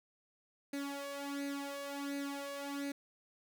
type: tone with flanger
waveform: sawtooth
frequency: 281.3 Hz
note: C#4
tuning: 26 cents sharp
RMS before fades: -41 dBFS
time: 0.73-2.92 s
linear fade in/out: 5 ms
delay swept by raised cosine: 0.46 to 1.76 ms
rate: 1.4 Hz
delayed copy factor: +0.75
effects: none